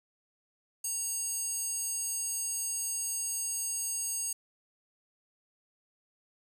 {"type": "tone with high-pass filter", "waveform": "square", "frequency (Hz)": 932, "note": "A#5", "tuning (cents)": -1, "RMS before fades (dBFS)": -34, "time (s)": [0.84, 4.33], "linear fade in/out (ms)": 5, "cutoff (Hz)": 7600, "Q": 7.5, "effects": []}